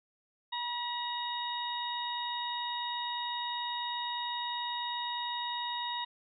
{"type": "harmonic tone with a mistuned harmonic", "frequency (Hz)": 963, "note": "B5", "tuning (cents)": -44, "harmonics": [1, 2, 3, 4], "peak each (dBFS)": [-36, -43, -45, -37], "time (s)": [0.52, 6.05], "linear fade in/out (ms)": 10, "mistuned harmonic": 4, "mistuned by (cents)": -46, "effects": []}